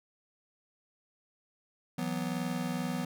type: chord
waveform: square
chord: E suspended second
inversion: none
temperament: just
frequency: 164.81 / 185.42 / 247.2 Hz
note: E3 / F#3 / B3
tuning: 0 / +4 / +2 cents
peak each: -38 / -37 / -36 dBFS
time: 1.98-3.05 s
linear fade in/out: 5 ms
effects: none